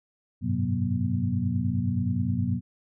sine tone cluster, 94.6 / 104.1 / 125.8 / 183.9 / 240.4 Hz, F#2 / G#2 / B2 / F#3 / B3, +39 / +5 / +32 / -10 / -46 cents, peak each -30 dBFS, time 0.41-2.61 s, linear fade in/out 50 ms, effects none

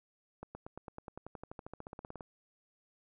accelerating click train, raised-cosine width 1 ms, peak -30 dBFS, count 23, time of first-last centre 0.43-2.208 s, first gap 120 ms, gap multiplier 0.96, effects none

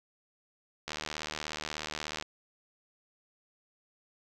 click train, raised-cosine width 0.2 ms, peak -18 dBFS, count 104, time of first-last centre 0.88-2.225 s, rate 76.6 Hz, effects none

